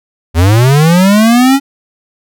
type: linear sweep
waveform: square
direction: up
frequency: 77.78 to 280 Hz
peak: -5 dBFS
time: 0.34-1.6 s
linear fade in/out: 50 ms
effects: none